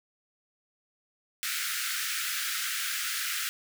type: high-pass noise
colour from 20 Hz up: pink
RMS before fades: -32 dBFS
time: 1.43-3.49 s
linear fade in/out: 0 ms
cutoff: 1300 Hz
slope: 96 dB/octave
effects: none